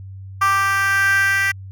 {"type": "tone with high-pass filter sweep", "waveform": "10% pulse", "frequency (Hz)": 392, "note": "G4", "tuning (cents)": 0, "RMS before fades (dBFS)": -17, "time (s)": [0.41, 1.52], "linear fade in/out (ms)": 10, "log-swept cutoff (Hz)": [1200, 1800], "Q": 6.1, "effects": ["added 96 Hz sine -32 dBFS peak until 1.71 s"]}